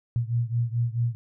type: beating tone pair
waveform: sine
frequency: 116.54 / 121.14 Hz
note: A#2 / B2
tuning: 0 / -33 cents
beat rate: 4.6 Hz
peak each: -25 / -27 dBFS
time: 0.16-1.15 s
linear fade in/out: 0 ms
effects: none